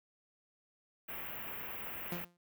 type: band-stop noise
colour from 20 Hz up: white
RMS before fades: -43 dBFS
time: 1.08-2.25 s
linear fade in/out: 10 ms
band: 2900 to 14000 Hz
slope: 48 dB/octave
type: tone with exponential decay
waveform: sawtooth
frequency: 174.61 Hz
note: F3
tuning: in tune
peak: -31 dBFS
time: 2.12-2.37 s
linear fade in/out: 2 ms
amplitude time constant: 53 ms
effects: none